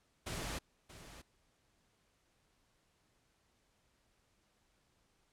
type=noise with echo; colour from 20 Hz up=pink; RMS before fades=-41 dBFS; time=0.26-0.59 s; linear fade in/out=10 ms; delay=630 ms; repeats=1; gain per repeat=-13 dB; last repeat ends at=1.22 s; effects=pink hiss -75 dBFS RMS until 5.32 s + low-pass 10000 Hz 12 dB/octave